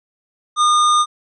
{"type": "tone", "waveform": "square", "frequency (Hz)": 1218, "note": "D#6", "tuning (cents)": -37, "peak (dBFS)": -12, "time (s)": [0.56, 1.06], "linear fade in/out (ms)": 50, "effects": ["resampled to 22050 Hz"]}